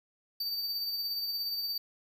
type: tone with tremolo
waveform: square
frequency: 4614 Hz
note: D8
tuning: 31 cents flat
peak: -31 dBFS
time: 0.4-1.78 s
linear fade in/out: 5 ms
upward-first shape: sine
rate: 17 Hz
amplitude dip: 35%
effects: 10-bit